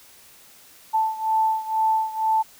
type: beating tone pair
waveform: sine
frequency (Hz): 880 / 882.1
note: A5 / A5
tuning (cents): 0 / +4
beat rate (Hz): 2.1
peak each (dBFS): -21 / -24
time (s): 0.93-2.43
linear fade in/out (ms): 20
effects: white hiss -50 dBFS RMS until 2.59 s